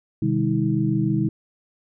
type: tone cluster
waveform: sine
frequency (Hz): 127 / 154 / 201.6 / 319.4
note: B2 / D#3 / G3 / D#4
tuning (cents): +49 / -17 / +49 / +45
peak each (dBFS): -24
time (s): 0.22-1.29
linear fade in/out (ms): 5
effects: none